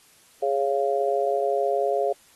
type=chord; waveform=sine; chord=Db major; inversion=second; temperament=just; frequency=415.8 / 554.4 / 693 Hz; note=Ab4 / Db5 / F5; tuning=+2 / 0 / -14 cents; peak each=-25 dBFS; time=0.42-2.13 s; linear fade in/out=10 ms; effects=white hiss -56 dBFS RMS until 2.35 s + AAC 32 kbps